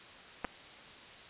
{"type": "clicks", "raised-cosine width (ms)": 0.5, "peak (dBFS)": -20, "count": 2, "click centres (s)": [0.445, 0.449], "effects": ["white hiss -51 dBFS RMS until 1.29 s", "resampled to 8000 Hz"]}